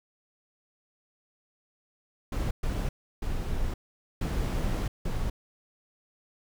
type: noise bursts at uneven times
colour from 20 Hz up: brown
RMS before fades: -29 dBFS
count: 5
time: 2.32-2.51 / 2.63-2.89 / 3.22-3.74 / 4.21-4.88 / 5.05-5.3 s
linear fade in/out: 5 ms
effects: none